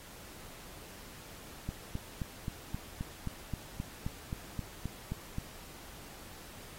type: click train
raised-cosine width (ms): 5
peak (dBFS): -23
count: 15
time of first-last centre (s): 1.69-5.384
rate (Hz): 3.79
effects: pink hiss -51 dBFS RMS until 6.78 s + AAC 48 kbps